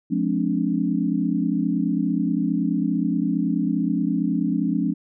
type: chord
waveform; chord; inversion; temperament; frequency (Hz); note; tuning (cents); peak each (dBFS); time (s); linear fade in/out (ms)
sine; D half-diminished seventh; first; just; 176.2 / 211.4 / 264.3 / 293.7; F3 / Ab3 / C4 / D4; +16 / +31 / +18 / 0; -25; 0.1-4.94; 20
effects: none